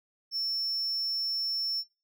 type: tone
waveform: triangle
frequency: 5400 Hz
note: E8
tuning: 41 cents sharp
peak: -28 dBFS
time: 0.31-1.84 s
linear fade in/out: 50 ms
effects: noise-tail reverb RT60 0.3 s tail -22 dB re dry